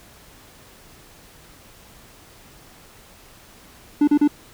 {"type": "tone bursts", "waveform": "triangle", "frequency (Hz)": 293.7, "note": "D4", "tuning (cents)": 0, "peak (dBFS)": -10, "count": 3, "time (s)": [4.01, 4.277], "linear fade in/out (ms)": 5, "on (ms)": 65, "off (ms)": 36, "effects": ["pink hiss -48 dBFS RMS until 4.53 s"]}